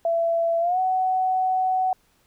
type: tone with pitch glide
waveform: sine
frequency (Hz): 670 to 747.7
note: E5 to F#5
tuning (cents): +28 to +18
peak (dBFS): -19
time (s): 0.05-1.93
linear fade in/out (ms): 2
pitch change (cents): +190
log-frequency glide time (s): 0.6-0.79
effects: pink hiss -63 dBFS RMS until 2.26 s